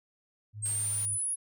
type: tone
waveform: sine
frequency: 105.6 Hz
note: G#2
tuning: 29 cents sharp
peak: -38 dBFS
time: 0.53-1.19 s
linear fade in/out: 50 ms
type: linear sweep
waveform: sine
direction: up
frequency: 8372 to 10548 Hz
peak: -29 dBFS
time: 0.62-1.36 s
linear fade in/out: 20 ms
type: noise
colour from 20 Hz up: white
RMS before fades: -45 dBFS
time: 0.65-1.06 s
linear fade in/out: 10 ms
effects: none